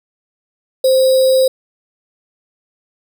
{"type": "tone with sample-and-hold", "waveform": "sine", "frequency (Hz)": 523, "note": "C5", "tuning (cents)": -1, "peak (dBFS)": -8, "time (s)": [0.84, 1.48], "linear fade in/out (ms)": 5, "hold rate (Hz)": 4410, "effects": []}